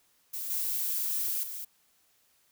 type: noise with level steps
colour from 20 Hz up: violet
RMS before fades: -36 / -31 / -39 dBFS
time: 0.33-1.65 s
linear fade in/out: 10 ms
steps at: 0.5 / 1.43 s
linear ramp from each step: 5 ms
effects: white hiss -68 dBFS RMS until 2.51 s